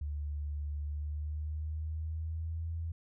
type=tone with pitch glide; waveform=sine; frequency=73.42 to 82.41 Hz; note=D2 to E2; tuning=0 to 0 cents; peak=-34 dBFS; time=0.01-2.92 s; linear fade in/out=5 ms; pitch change=+200 cents; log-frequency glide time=0.83-2.7 s; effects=none